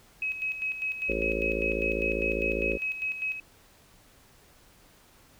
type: tone with tremolo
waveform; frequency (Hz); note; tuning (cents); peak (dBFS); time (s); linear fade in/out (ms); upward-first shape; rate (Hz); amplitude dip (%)
sine; 2554; D#7; +45; -27; 0.22-3.4; 2; square; 5; 60
type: harmonic tone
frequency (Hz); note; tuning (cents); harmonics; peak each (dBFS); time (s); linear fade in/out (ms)
55; A1; 0; 1 / 3 / 4 / 5 / 6 / 7 / 8 / 9 / 10; -34 / -43 / -39 / -40 / -37 / -34 / -35 / -37 / -34; 1.08-2.78; 20
effects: pink hiss -58 dBFS RMS until 5.39 s

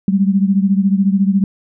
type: beating tone pair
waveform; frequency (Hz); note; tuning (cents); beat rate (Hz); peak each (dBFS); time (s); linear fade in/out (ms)
sine; 192.4 / 206.4; G3 / G#3; -32 / -10; 14; -12 / -16; 0.08-1.44; 2
effects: none

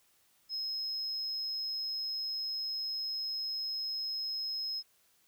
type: tone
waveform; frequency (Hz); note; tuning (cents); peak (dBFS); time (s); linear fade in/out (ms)
sine; 5140; E8; -45; -32; 0.49-4.83; 50
effects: tanh soft clip ceiling -31 dBFS + white hiss -69 dBFS RMS until 5.27 s

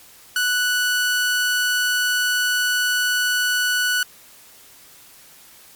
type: tone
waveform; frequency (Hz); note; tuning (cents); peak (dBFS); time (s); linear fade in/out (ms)
sawtooth; 1480; F#6; 0; -14; 0.36-4.03; 2
effects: white hiss -47 dBFS RMS until 5.75 s + MP3 96 kbps

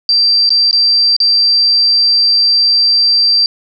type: tone with dropouts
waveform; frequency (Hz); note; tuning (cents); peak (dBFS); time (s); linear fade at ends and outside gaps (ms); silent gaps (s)
sine; 4699; D8; 0; -7; 0.09-3.46; 1; 0.492-0.504 / 0.711-0.729 / 1.165-1.202
effects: none

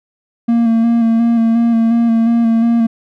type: tone with vibrato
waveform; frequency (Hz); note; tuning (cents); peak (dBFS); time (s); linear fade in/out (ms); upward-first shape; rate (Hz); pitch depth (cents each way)
triangle; 230.3; A#3; -21; -7; 0.48-2.87; 10; square; 2.8; 22
effects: none

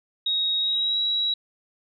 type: tone with pitch glide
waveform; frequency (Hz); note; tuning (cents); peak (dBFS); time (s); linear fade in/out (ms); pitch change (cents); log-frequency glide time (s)
sine; 3776 to 3878; A#7 to B7; +22 to -32; -21; 0.26-1.34; 5; +46; 0.58-0.99
effects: none

